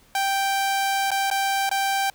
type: tone with dropouts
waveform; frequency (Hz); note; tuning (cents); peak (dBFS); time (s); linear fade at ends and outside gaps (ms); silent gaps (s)
sawtooth; 784; G5; 0; -17; 0.15-2.1; 2; 1.106-1.115 / 1.302-1.312 / 1.693-1.713
effects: pink hiss -56 dBFS RMS until 2.14 s